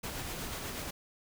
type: noise with tremolo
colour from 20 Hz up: pink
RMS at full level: -38 dBFS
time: 0.03-0.91 s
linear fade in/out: 10 ms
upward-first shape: sine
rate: 8.2 Hz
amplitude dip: 30%
effects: none